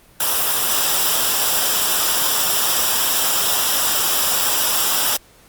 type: noise with comb filter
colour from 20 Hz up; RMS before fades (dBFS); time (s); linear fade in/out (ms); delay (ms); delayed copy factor
white; -18; 0.2-5.17; 5; 0.46; -0.6
effects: pink hiss -50 dBFS RMS until 5.48 s + Opus 32 kbps